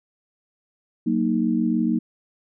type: chord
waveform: sine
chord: D# minor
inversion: first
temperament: just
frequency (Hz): 186.68 / 233.3 / 311.1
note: F#3 / A#3 / D#4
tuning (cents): +16 / +2 / 0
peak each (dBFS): -25 / -21 / -24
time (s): 1.06-1.99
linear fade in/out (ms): 10
effects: none